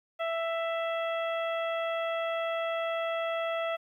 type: harmonic tone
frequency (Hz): 662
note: E5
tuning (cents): +7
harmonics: 1 / 2 / 3 / 4 / 5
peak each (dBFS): -30 / -36 / -40 / -42 / -44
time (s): 0.19-3.77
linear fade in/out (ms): 20
effects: 11-bit